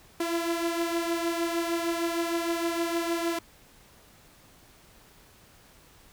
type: beating tone pair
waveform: sawtooth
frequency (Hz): 335.7 / 342.2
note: E4 / F4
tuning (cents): +32 / -35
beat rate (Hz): 6.5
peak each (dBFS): -24 / -29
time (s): 0.2-3.39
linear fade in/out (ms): 5
effects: pink hiss -56 dBFS RMS until 6.12 s